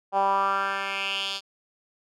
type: tone with band-pass filter sweep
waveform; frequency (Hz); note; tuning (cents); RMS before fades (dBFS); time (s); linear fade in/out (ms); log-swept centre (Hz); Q
10% pulse; 196; G3; 0; -26; 0.12-1.41; 50; 770 to 4100; 3.5
effects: none